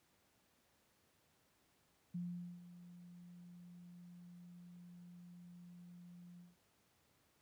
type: tone with ADSR envelope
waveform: sine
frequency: 175.6 Hz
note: F3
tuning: 10 cents sharp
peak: -39 dBFS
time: 2.14-6.56 s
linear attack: 10 ms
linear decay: 450 ms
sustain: -15 dB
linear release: 170 ms
effects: pink hiss -75 dBFS RMS until 7.41 s + high-pass 80 Hz 12 dB/octave